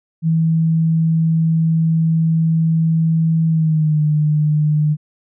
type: tone with pitch glide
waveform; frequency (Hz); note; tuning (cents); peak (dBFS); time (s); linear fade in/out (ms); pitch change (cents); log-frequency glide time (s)
sine; 162.2 to 151.34; E3 to D#3; -28 to -48; -12; 0.22-4.97; 50; -120; 3.48-4.01
effects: none